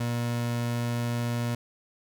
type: tone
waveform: 30% pulse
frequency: 119.1 Hz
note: A#2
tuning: 38 cents sharp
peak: -24 dBFS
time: 0-1.55 s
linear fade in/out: 5 ms
effects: none